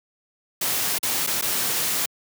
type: noise with dropouts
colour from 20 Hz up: white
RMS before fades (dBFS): -24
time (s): 0.61-2.06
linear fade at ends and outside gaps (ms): 5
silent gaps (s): 0.985-1.029 / 1.266-1.272 / 1.413-1.422
effects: high-pass 100 Hz 12 dB/octave